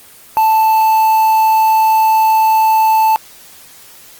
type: tone with quantisation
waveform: triangle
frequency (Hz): 880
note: A5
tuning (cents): 0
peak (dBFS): -6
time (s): 0.37-3.16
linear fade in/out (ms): 0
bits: 4
effects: white hiss -40 dBFS RMS until 4.19 s + Opus 24 kbps